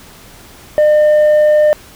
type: tone with tanh clipping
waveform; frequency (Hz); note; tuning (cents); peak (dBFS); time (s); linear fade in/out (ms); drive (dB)
sine; 604; D5; +48; -7; 0.78-1.73; 0; 3
effects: pink hiss -39 dBFS RMS until 1.95 s